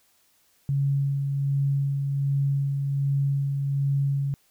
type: tone with tremolo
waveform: sine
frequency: 139.3 Hz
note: C#3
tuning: 9 cents sharp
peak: -20 dBFS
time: 0.69-4.34 s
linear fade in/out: 0 ms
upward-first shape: sine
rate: 1.3 Hz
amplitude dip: 35%
effects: white hiss -64 dBFS RMS until 4.5 s